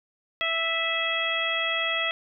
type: harmonic tone with a mistuned harmonic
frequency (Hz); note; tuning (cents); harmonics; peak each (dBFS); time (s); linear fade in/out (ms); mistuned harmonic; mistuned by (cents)
659.3; E5; 0; 1 / 2 / 3 / 4 / 5; -33 / -32 / -29 / -30 / -29; 0.41-2.11; 0; 4; -21
effects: none